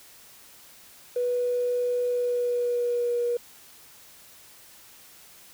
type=tone with pitch glide; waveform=triangle; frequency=490.6 to 479.4 Hz; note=B4 to A#4; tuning=-12 to +48 cents; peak=-19 dBFS; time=1.16-3.37 s; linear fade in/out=5 ms; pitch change=-40 cents; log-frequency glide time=2.06-3.2 s; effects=tanh soft clip ceiling -21 dBFS + white hiss -51 dBFS RMS until 5.53 s